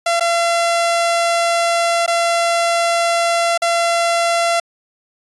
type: tone with dropouts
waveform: sawtooth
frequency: 681 Hz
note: F5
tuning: 44 cents flat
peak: -10 dBFS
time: 0.06-4.6 s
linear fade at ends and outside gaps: 5 ms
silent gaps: 0.198-0.207 / 2.063-2.077 / 3.577-3.619 s
effects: resampled to 24000 Hz

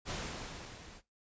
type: noise with level ramp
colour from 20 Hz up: pink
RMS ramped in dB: -37 to -54 dBFS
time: 0.05-1.02 s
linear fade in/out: 50 ms
effects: noise-tail reverb RT60 0.2 s tail -18 dB re dry + resampled to 16000 Hz

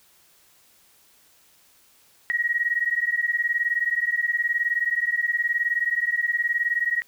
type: beating tone pair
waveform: sine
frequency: 1889 / 1908 Hz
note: A#6 / A#6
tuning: +22 / +40 cents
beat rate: 19 Hz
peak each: -24 dBFS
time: 2.3-7.02 s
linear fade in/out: 0 ms
effects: white hiss -58 dBFS RMS until 7.07 s

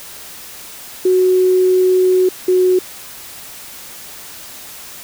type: tone pair in turn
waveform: sine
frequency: 369.3 / 367.4 Hz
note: F#4 / F#4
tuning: -3 / -12 cents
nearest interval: unison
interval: 9 cents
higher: first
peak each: -9 dBFS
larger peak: neither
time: 1.05-2.29 / 2.48-2.79 s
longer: first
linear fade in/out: 5 ms
effects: white hiss -34 dBFS RMS until 5.03 s

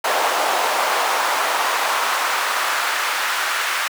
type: noise with high-pass filter sweep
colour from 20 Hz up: brown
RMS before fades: -20 dBFS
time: 0.04-3.88 s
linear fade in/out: 5 ms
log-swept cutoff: 720 to 1500 Hz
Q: 1.4
effects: high-pass 400 Hz 12 dB/octave

